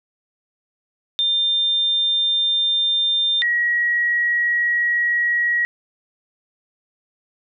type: tone pair in turn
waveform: sine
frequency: 3600 / 1907 Hz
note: A7 / A#6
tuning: +39 / +39 cents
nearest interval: major seventh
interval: 1100 cents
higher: first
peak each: -16 / -16 dBFS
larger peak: neither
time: 1.19-3.42 / 3.42-5.65 s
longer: neither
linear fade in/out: 0 ms
effects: none